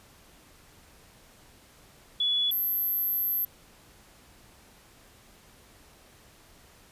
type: tone pair in turn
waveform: sine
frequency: 3410 / 12247 Hz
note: G#7 / G9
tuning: +45 / -41 cents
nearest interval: octave + minor seventh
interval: 2214 cents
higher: second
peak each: -23 / -25 dBFS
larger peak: first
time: 2.2-2.51 / 2.51-3.45 s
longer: second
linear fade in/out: 5 ms
effects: pink hiss -56 dBFS RMS until 6.91 s + resampled to 32000 Hz